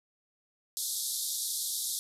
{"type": "band-pass noise", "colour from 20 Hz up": "white", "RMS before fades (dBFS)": -34, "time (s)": [0.77, 1.99], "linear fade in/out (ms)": 0, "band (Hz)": [3500, 13000], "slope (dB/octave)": 96, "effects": []}